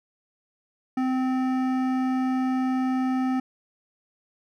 triangle tone with hard clipping, 258.5 Hz, C4, 21 cents flat, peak -24 dBFS, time 0.97-3.4 s, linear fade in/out 5 ms, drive 17 dB, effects none

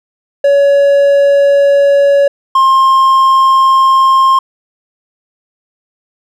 triangle tone pair in turn, 563 / 1062.8 Hz, C#5 / C6, +27 / +27 cents, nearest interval major seventh, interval 1100 cents, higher second, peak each -3 dBFS, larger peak neither, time 0.44-2.28 / 2.55-4.39 s, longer neither, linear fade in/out 5 ms, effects none

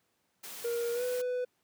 white noise, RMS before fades -44 dBFS, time 0.43-1.22 s, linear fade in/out 10 ms
triangle tone with pitch glide, 471.2 to 497.8 Hz, A#4 to B4, +19 to +14 cents, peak -28 dBFS, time 0.64-1.45 s, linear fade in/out 10 ms, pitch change +95 cents, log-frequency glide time 0.93-1.03 s
effects pink hiss -75 dBFS RMS until 1.63 s + high-pass 150 Hz 12 dB/octave

